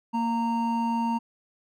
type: tone pair together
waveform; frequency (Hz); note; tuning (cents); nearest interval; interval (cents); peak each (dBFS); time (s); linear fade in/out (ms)
triangle; 231.7 / 923.9; A#3 / A#5; -10 / -16; 2 octaves; 2394; -24 / -25; 0.13-1.19; 20
effects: none